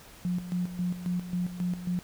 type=tone with tremolo; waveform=sine; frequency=178.5 Hz; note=F3; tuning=38 cents sharp; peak=-26 dBFS; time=0.25-1.99 s; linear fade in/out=0 ms; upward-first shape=square; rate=3.7 Hz; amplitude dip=70%; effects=pink hiss -51 dBFS RMS until 2.03 s